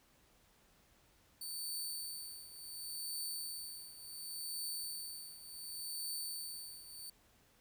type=tone with tremolo; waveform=15% pulse; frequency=4539 Hz; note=C#8; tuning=40 cents sharp; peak=-32 dBFS; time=1.41-7.1 s; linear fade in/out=5 ms; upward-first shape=triangle; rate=0.69 Hz; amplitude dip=80%; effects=pink hiss -69 dBFS RMS until 7.6 s